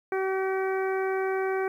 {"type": "harmonic tone", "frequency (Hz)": 381.7, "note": "G4", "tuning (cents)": -46, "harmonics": [1, 2, 3, 4, 5, 6], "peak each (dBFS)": [-26, -33, -38, -36, -41, -41], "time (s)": [0.12, 1.68], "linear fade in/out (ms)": 2, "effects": ["10-bit"]}